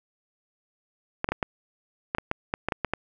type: clicks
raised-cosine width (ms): 0.5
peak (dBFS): -10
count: 12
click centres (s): 1.244 / 1.289 / 1.32 / 1.428 / 2.149 / 2.184 / 2.314 / 2.539 / 2.686 / 2.722 / 2.847 / 2.936
effects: none

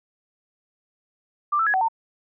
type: tone with pitch steps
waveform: sine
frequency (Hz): 1182 / 1325 / 1675 / 756 / 904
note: D6 / E6 / G#6 / F#5 / A5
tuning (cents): +11 / +9 / +14 / +37 / +47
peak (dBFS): -18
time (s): 1.52-1.885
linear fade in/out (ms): 10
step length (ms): 73
effects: none

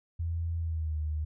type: tone with pitch glide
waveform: sine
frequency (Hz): 83.6 to 76.66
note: E2 to D#2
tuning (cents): +25 to -25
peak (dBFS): -29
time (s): 0.19-1.25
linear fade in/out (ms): 10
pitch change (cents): -150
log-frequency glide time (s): 0.58-0.98
effects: none

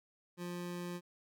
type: tone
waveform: 25% pulse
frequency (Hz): 175.9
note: F3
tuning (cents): +13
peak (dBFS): -36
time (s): 0.37-1.01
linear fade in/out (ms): 50
effects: none

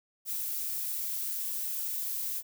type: noise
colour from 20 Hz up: violet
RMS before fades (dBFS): -34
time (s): 0.25-2.43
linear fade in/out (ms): 50
effects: none

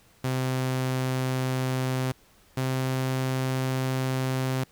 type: tone pair in turn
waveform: sawtooth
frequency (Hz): 129.6 / 130.65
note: C3 / C3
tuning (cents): -16 / -2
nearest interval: unison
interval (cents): 14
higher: second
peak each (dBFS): -21 / -21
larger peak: neither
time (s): 0.24-2.12 / 2.57-4.64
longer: second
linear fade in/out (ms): 5
effects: pink hiss -59 dBFS RMS until 4.71 s

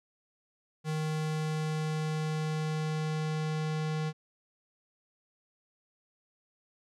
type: tone with low-pass filter sweep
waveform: square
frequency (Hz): 155.56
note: D#3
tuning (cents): 0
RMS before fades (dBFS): -32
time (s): 0.84-4.13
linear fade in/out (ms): 50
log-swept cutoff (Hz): 9000 to 5700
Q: 0.8
effects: none

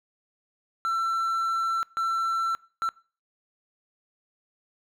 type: tone bursts at uneven times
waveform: triangle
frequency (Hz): 1343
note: E6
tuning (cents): +32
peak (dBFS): -22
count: 3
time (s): 0.85-1.83 / 1.97-2.55 / 2.82-2.89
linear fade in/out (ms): 0
effects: noise-tail reverb RT60 0.4 s tail -23 dB re dry

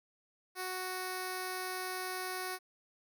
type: tone with notch filter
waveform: 5% pulse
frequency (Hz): 370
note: F#4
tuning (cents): 0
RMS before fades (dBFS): -39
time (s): 0.55-2.59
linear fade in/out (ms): 50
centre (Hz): 3100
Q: 1.1
effects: none

